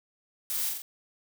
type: noise with echo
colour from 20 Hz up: blue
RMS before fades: -32 dBFS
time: 0.5-0.69 s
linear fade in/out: 0 ms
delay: 43 ms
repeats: 3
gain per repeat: -3 dB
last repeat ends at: 0.819 s
effects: none